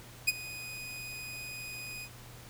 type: tone with ADSR envelope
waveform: sawtooth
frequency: 2489 Hz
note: D#7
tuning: in tune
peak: -18 dBFS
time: 0.27-2.09 s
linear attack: 15 ms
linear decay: 29 ms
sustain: -19 dB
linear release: 58 ms
effects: added 120 Hz sine -52 dBFS peak until 2.49 s + pink hiss -52 dBFS RMS until 2.49 s